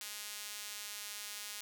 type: tone with high-pass filter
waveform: sawtooth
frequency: 207.7 Hz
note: G#3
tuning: in tune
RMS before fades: -45 dBFS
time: 0.01-1.61 s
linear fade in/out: 0 ms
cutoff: 3200 Hz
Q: 0.51
effects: none